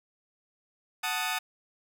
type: chord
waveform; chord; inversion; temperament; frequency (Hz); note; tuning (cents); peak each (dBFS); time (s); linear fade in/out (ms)
15% pulse; D# diminished; first; equal; 740 / 880 / 1244.5; F#5 / A5 / D#6; 0 / 0 / 0; -27; 1.03-1.39; 10
effects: none